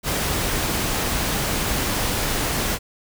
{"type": "noise", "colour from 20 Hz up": "pink", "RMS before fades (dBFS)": -23, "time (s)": [0.03, 2.79], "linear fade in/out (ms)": 50, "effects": []}